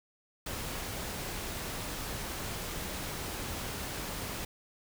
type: noise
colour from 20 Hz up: pink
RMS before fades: -38 dBFS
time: 0.46-4.45 s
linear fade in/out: 5 ms
effects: none